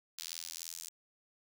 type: tone with high-pass filter sweep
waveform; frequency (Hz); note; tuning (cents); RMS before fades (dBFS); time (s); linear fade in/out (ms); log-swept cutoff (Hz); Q
sawtooth; 83.2; E2; +17; -45; 0.18-0.89; 5; 4400 to 6600; 1.5
effects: none